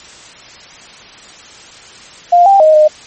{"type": "tone with pitch steps", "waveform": "sine", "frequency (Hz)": [701, 789, 624, 612], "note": ["F5", "G5", "D#5", "D#5"], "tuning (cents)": [6, 11, 5, -29], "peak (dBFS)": -3, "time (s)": [2.32, 2.88], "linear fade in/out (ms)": 10, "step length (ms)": 140, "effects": ["white hiss -36 dBFS RMS until 3.06 s", "MP3 32 kbps"]}